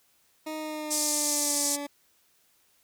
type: tone with pitch glide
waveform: 20% pulse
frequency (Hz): 311.1 to 286.9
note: D#4 to D4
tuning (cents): 0 to -40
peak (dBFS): -28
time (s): 0.46-1.87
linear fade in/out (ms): 10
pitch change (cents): -140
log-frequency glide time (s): 0.56-1.67
type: band-pass noise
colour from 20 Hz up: white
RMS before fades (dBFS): -28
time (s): 0.9-1.77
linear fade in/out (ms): 20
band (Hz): 5300 to 9000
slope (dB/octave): 24
effects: white hiss -66 dBFS RMS until 2.83 s